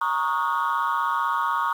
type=chord; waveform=sine; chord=D# minor seventh; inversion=second; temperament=equal with one note detuned; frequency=932.3 / 1108.7 / 1244.5 / 1442.8 Hz; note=A#5 / C#6 / D#6 / F#6; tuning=0 / 0 / 0 / -44 cents; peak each=-25 / -24 / -26 / -29 dBFS; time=0.01-1.73 s; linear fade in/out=5 ms; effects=tanh soft clip ceiling -16 dBFS + 8-bit